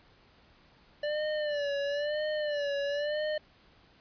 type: tone with vibrato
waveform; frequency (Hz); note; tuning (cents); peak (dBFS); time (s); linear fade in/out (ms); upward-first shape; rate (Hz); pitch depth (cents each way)
square; 587.3; D5; 0; -30; 1.03-3.38; 5; sine; 1; 71
effects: pink hiss -61 dBFS RMS until 4 s + resampled to 11025 Hz